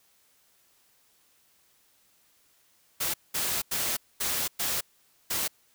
white noise bursts at uneven times, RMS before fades -29 dBFS, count 6, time 3-3.14 / 3.34-3.62 / 3.71-3.97 / 4.2-4.48 / 4.59-4.81 / 5.3-5.48 s, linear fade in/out 10 ms, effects white hiss -65 dBFS RMS until 5.74 s

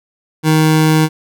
25% pulse tone, 156.7 Hz, D#3, 13 cents sharp, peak -5 dBFS, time 0.43-1.09 s, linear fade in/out 50 ms, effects none

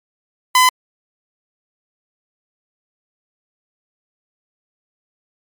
sawtooth tone, 1012 Hz, B5, 42 cents sharp, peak -5 dBFS, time 0.55-0.69 s, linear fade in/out 2 ms, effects MP3 96 kbps

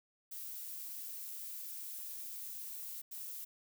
violet noise bursts at uneven times, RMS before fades -45 dBFS, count 2, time 0.31-3.02 / 3.11-3.45 s, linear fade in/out 10 ms, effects none

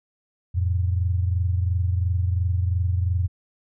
sine tone pair together, 87.11 / 110 Hz, F2 / A2, -4 / 0 cents, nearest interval major third, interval 404 cents, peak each -20 / -27 dBFS, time 0.54-3.28 s, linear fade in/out 20 ms, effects none

